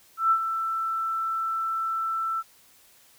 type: tone with ADSR envelope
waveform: sine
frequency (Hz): 1331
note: E6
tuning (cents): +16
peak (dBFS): -16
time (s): 0.17-2.43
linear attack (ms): 140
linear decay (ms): 70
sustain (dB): -9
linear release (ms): 38
effects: white hiss -57 dBFS RMS until 3.18 s